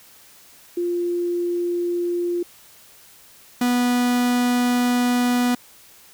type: tone pair in turn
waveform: sine / 45% pulse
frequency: 349 / 245.3 Hz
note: F4 / B3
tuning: -1 / -12 cents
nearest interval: tritone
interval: 611 cents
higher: first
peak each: -20 / -17 dBFS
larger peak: second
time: 0.77-2.43 / 3.61-5.55 s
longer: second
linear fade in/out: 5 ms
effects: white hiss -49 dBFS RMS until 6.13 s